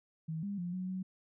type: tone with pitch steps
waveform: sine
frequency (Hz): 160.1 / 201.2 / 175.6 / 184.4 / 186.8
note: D#3 / G3 / F3 / F#3 / F#3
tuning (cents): +50 / +45 / +10 / -6 / +17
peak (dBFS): -35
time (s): 0.28-1.03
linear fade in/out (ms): 10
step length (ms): 150
effects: none